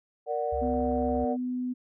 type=chord; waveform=sine; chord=Bb augmented; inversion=none; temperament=equal; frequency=466.2 / 587.3 / 740 Hz; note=Bb4 / D5 / F#5; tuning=0 / 0 / 0 cents; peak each=-31 dBFS; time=0.26-1.37 s; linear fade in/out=50 ms
type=tone with vibrato; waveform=sine; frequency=69.3 Hz; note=C#2; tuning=in tune; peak=-33 dBFS; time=0.52-1.25 s; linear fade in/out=10 ms; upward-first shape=square; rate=17 Hz; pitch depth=55 cents each way
type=tone; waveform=sine; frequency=250.5 Hz; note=B3; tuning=25 cents sharp; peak=-28 dBFS; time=0.61-1.74 s; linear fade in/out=20 ms
effects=tanh soft clip ceiling -13 dBFS